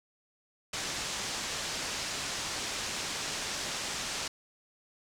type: low-pass noise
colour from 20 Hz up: white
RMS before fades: -36 dBFS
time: 0.73-4.28 s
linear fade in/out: 5 ms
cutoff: 7200 Hz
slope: 24 dB/octave
effects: none